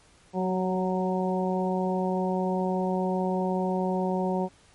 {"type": "harmonic tone with a mistuned harmonic", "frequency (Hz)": 185, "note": "F#3", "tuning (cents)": 0, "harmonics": [1, 2, 3, 4, 5], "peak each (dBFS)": [-27, -30, -32, -33, -34], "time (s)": [0.33, 4.49], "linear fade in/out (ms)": 50, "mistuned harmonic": 2, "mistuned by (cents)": 16, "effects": ["pink hiss -58 dBFS RMS until 4.74 s", "MP3 48 kbps"]}